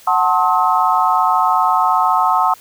sine chord, F# diminished seventh, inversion none, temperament just, 740 / 888 / 1065.6 / 1278.7 Hz, F#5 / A5 / C6 / Eb6, 0 / +16 / +31 / +47 cents, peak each -17 dBFS, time 0.07-2.54 s, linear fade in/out 5 ms, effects white hiss -44 dBFS RMS until 2.6 s

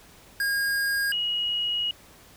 square / sine tone pair in turn, 1626 / 2897 Hz, G#6 / F#7, -37 / -37 cents, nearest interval minor seventh, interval 1000 cents, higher second, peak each -24 dBFS, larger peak neither, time 0.4-1.12 / 1.12-1.91 s, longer second, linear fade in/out 2 ms, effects pink hiss -52 dBFS RMS until 2.36 s

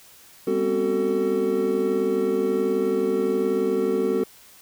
triangle tone cluster, 200.6 / 249 / 267.7 / 375.4 / 447.2 Hz, G3 / B3 / C4 / F#4 / A4, +40 / +14 / +40 / +25 / +28 cents, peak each -28 / -28 / -28 / -22 / -22 dBFS, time 0.47-4.24 s, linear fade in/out 5 ms, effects white hiss -50 dBFS RMS until 4.61 s

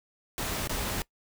pink noise with dropouts, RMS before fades -32 dBFS, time 0.38-1.02 s, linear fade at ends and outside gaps 0 ms, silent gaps 0.674-0.695 s, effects noise-tail reverb RT60 0.1 s tail -21 dB re dry

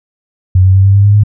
sine tone with pitch steps, 92.6 / 94.44 / 96.31 / 98.22 / 100.17 / 102.15 / 104.18 Hz, F#2 / F#2 / G2 / G2 / G2 / G#2 / G#2, +2 / +36 / -30 / +4 / +38 / -28 / +6 cents, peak -3 dBFS, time 0.55-1.236 s, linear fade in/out 5 ms, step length 98 ms, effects none

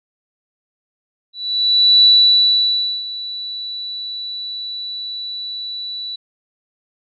sine tone with ADSR envelope, 3951 Hz, B7, in tune, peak -6 dBFS, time 1.33-6.16 s, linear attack 710 ms, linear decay 990 ms, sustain -18 dB, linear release 8 ms, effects none

